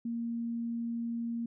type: tone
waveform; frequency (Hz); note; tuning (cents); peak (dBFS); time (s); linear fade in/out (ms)
sine; 233.1; A#3; 0; -32; 0.05-1.46; 5
effects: none